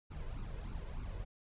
brown noise with flanger, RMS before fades -42 dBFS, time 0.1-1.25 s, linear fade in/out 20 ms, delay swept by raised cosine 0.76 to 2.06 ms, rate 3.3 Hz, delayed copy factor +0.65, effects resampled to 8000 Hz

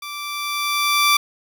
15% pulse tone with level ramp, 1170 Hz, D6, 7 cents flat, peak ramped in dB -24 to -6 dBFS, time 0.02-1.17 s, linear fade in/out 5 ms, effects none

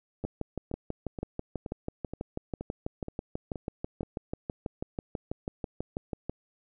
two click trains, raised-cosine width 2 ms, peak -19 / -23 dBFS, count 38 / 9, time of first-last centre 0.25-6.296 / 0.24-4.031 s, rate 6.12 / 2.11 Hz, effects none

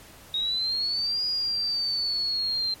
sine exponential two-way sweep, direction up then down, 3756 to 4899 to 4133 Hz, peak -24 dBFS, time 0.34-2.74 s, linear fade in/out 2 ms, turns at 1.25 s, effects pink hiss -49 dBFS RMS until 2.8 s + MP3 64 kbps

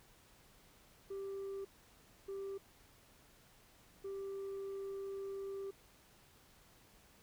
sine tone bursts at uneven times, 392 Hz, G4, in tune, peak -38 dBFS, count 3, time 1.1-1.65 / 2.28-2.58 / 4.04-5.71 s, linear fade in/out 10 ms, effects tanh soft clip ceiling -40 dBFS + pink hiss -65 dBFS RMS until 7.22 s

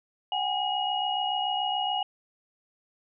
sine tone cluster, 750 / 817 / 2891 Hz, F#5 / G#5 / F#7, +23 / -29 / -41 cents, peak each -30 dBFS, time 0.32-2.03 s, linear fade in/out 2 ms, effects none

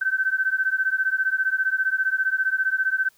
sine beating tone pair, 1531 / 1546 Hz, G6 / G6, -41 / -24 cents, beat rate 15 Hz, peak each -23 dBFS, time 0.01-3.09 s, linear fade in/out 10 ms, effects white hiss -60 dBFS RMS until 3.17 s

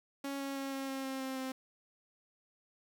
sawtooth tone with pitch steps, 277.2 / 275 / 272.8 / 270.6 / 268.4 / 266.2 / 264.1 / 261.9 Hz, C#4 / C#4 / C#4 / C#4 / C4 / C4 / C4 / C4, 0 / -14 / -28 / -42 / +44 / +30 / +16 / +2 cents, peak -33 dBFS, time 0.24-1.52 s, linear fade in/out 5 ms, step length 160 ms, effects 10-bit

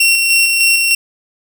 sawtooth tone with tremolo, 2729 Hz, F7, 41 cents flat, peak -5 dBFS, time 0-0.95 s, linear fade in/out 5 ms, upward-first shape square, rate 3.3 Hz, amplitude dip 30%, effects none

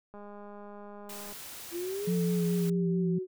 click train, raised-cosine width 1 ms, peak -34 dBFS, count 244, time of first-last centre 0.14-1.325 s, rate 205 Hz
white noise, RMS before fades -44 dBFS, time 1.09-2.7 s, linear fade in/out 5 ms
sine exponential two-way sweep, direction up then down, 334.9 to 440 to 368.6 Hz, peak -32 dBFS, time 1.71-3.27 s, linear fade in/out 50 ms, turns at 2.14 s
sine tone with vibrato, 174.61 Hz, F3, in tune, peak -26 dBFS, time 2.07-3.19 s, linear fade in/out 10 ms, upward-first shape sine, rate 4.6 Hz, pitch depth 28 cents each way
effects none

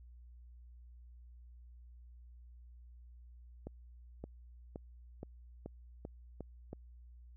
accelerating click train, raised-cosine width 2 ms, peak -30 dBFS, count 8, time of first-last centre 3.67-6.731 s, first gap 570 ms, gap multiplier 0.91, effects added 60 Hz sine -53 dBFS peak until 7.36 s

